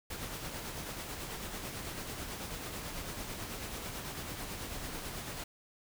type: noise with tremolo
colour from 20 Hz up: pink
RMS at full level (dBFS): -40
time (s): 0.1-5.44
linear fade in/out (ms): 5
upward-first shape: sine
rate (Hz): 9.1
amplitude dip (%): 35
effects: none